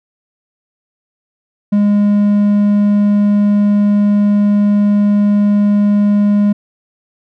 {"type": "tone", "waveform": "triangle", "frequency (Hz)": 205.4, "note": "G#3", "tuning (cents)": -19, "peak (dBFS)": -6, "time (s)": [1.72, 6.53], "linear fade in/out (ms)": 10, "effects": []}